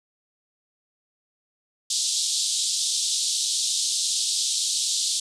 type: band-pass noise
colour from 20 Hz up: pink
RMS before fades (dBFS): -25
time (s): 1.9-5.2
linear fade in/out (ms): 5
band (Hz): 3500 to 9200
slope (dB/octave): 48
effects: none